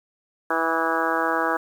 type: harmonic tone with a mistuned harmonic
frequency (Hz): 163.8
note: E3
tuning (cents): -11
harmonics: 2 / 3 / 4 / 5 / 6 / 7 / 8 / 9 / 10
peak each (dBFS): -29 / -29 / -29 / -29 / -29 / -29 / -29 / -29 / -29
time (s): 0.5-1.57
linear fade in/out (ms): 5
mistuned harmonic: 8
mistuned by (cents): -31
effects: 8-bit